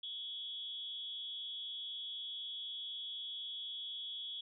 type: tone with amplitude modulation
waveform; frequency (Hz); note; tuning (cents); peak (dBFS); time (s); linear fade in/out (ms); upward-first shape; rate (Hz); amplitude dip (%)
sine; 3358; G#7; +18; -38; 0.03-4.41; 5; sine; 276; 65
effects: none